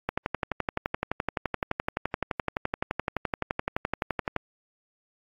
click train, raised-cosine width 0.5 ms, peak -11 dBFS, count 51, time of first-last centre 0.09-4.364 s, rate 11.7 Hz, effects AAC 32 kbps

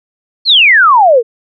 sine exponential sweep, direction down, 4435 to 437.4 Hz, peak -3 dBFS, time 0.45-1.23 s, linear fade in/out 50 ms, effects none

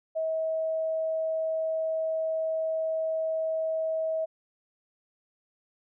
sine tone, 641 Hz, E5, 49 cents flat, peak -26 dBFS, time 0.15-4.26 s, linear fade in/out 20 ms, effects none

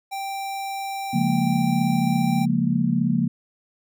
square tone, 784 Hz, G5, in tune, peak -28 dBFS, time 0.11-2.46 s, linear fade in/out 20 ms
sine chord, Bb minor seventh, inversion first, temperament just, 139.85 / 174.81 / 209.8 / 233.1 Hz, Db3 / F3 / Ab3 / Bb3, +16 / +2 / +18 / 0 cents, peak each -26 / -23 / -26 / -22 dBFS, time 1.13-3.28 s, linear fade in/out 10 ms
effects none

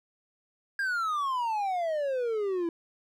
triangle exponential sweep, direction down, 1632 to 329.6 Hz, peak -25 dBFS, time 0.79-2.69 s, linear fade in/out 2 ms, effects none

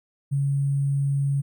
sine tone with sample-and-hold, 139.5 Hz, C#3, 11 cents sharp, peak -20 dBFS, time 0.31-1.42 s, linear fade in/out 20 ms, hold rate 8820 Hz, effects none

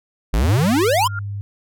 square exponential sweep, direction up, 46.25 to 1096 Hz, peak -15 dBFS, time 0.33-1.08 s, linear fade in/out 10 ms
sine tone with pitch glide, 106.1 to 100.96 Hz, G#2 to G#2, +38 to -48 cents, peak -24 dBFS, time 0.42-1.41 s, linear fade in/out 0 ms, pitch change -86 cents, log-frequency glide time 0.59-0.65 s
sine tone with exponential growth, 1400 Hz, F6, 4 cents sharp, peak -22 dBFS, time 0.94-1.19 s, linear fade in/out 2 ms, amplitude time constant 53 ms
effects none

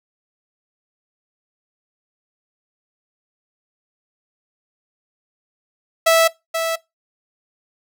sawtooth tone with echo, 656 Hz, E5, 9 cents flat, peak -7 dBFS, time 6.06-6.28 s, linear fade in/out 10 ms, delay 480 ms, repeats 1, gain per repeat -8 dB, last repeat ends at 6.76 s, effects noise-tail reverb RT60 0.2 s tail -21 dB re dry

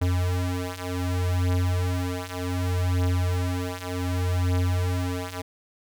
square beating tone pair, 89.7 / 90.36 Hz, F2 / F#2, +47 / -40 cents, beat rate 0.66 Hz, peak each -28 / -26 dBFS, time 0.01-5.42 s, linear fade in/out 10 ms, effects none

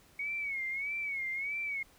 sine tone with vibrato, 2217 Hz, C#7, in tune, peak -33 dBFS, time 0.19-1.83 s, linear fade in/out 5 ms, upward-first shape sine, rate 1.6 Hz, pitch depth 99 cents each way, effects pink hiss -62 dBFS RMS until 1.98 s

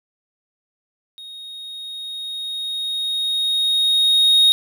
triangle tone with level ramp, 3735 Hz, A#7, 3 cents sharp, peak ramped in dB -33 to -8 dBFS, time 1.18-4.52 s, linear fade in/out 0 ms, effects none

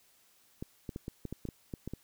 clicks, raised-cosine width 3 ms, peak -25 dBFS, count 11, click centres 0.625 / 0.892 / 0.961 / 1.081 / 1.253 / 1.326 / 1.453 / 1.488 / 1.738 / 1.876 / 1.936 s, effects white hiss -66 dBFS RMS until 2.03 s

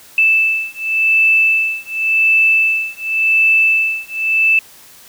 sine beating tone pair, 2637 / 2637.9 Hz, E7 / E7, 0 / +1 cents, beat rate 0.9 Hz, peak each -14 dBFS, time 0.18-4.59 s, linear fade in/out 2 ms, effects white hiss -42 dBFS RMS until 5.08 s

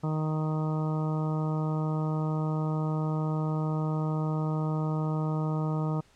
harmonic tone, 155.56 Hz, D#3, in tune, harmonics 1 / 2 / 3 / 4 / 5 / 6 / 7 / 8, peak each -27 / -36 / -39 / -41 / -43 / -42 / -47 / -42 dBFS, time 0.03-6.01 s, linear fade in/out 10 ms, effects pink hiss -62 dBFS RMS until 6.15 s + low-pass 8000 Hz 12 dB/octave

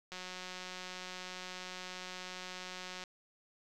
click train, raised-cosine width 0.2 ms, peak -27 dBFS, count 535, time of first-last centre 0.12-3.038 s, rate 183 Hz, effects none

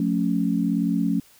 sine chord, F augmented, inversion none, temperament equal with one note detuned, 178.49 / 220 / 277.2 Hz, F3 / A3 / C#4, +38 / 0 / 0 cents, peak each -24 dBFS, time 0-1.2 s, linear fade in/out 2 ms, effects white hiss -54 dBFS RMS until 1.39 s

